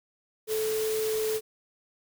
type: tone in noise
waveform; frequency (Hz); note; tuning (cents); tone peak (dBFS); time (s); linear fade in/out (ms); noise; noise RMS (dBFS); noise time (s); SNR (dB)
sine; 436.1; A4; -15; -26; 0.47-1.41; 50; white; -36; 0.47-1.41; +7
effects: none